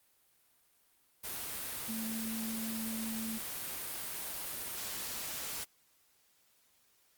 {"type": "tone in noise", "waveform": "sine", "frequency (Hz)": 223.6, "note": "A3", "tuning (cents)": 28, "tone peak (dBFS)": -37, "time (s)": [1.88, 3.39], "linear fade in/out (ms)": 20, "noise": "white", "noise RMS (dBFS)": -40, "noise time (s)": [1.23, 5.65], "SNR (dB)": 0, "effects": ["white hiss -70 dBFS RMS until 7.17 s", "Opus 32 kbps"]}